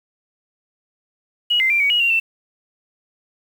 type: tone with pitch steps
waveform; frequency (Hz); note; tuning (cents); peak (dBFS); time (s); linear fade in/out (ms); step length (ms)
sine; 2906 / 2080 / 2366 / 2254 / 2900 / 2764 / 2679; F#7 / C7 / D7 / C#7 / F#7 / F7 / E7; -32 / -11 / +12 / +28 / -35 / -19 / +27; -14; 1.5-2.2; 10; 100
effects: 7-bit